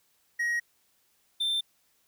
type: tone pair in turn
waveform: triangle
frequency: 1890 / 3568 Hz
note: A#6 / A7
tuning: +23 / +23 cents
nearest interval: major seventh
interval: 1100 cents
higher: second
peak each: -24 dBFS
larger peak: neither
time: 0.39-0.6 / 1.4-1.61 s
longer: neither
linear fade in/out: 10 ms
effects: white hiss -69 dBFS RMS until 2.07 s